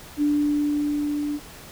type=tone with level ramp; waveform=sine; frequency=293.7 Hz; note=D4; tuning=in tune; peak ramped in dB=-17 to -24 dBFS; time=0.17-1.4 s; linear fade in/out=50 ms; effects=pink hiss -43 dBFS RMS until 1.71 s